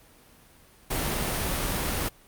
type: noise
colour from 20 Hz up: pink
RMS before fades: -28 dBFS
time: 0.9-2.09 s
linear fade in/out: 10 ms
effects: pink hiss -55 dBFS RMS until 2.27 s + Opus 32 kbps